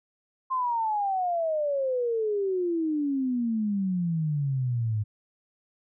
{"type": "exponential sweep", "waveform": "sine", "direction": "down", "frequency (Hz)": [1059, 103.83], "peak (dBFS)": -24, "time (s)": [0.5, 5.04], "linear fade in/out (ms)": 20, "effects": []}